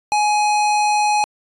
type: tone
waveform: square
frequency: 838 Hz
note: G#5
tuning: 15 cents sharp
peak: -15 dBFS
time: 0.12-1.24 s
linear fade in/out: 0 ms
effects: resampled to 22050 Hz